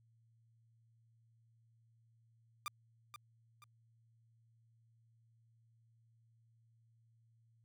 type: tone with echo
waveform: sawtooth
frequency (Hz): 1196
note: D6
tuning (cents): +31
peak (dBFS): -35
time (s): 2.66-2.68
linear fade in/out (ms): 0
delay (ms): 480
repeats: 2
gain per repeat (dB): -9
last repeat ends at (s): 3.64
effects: added 114 Hz sine -68 dBFS peak until 7.64 s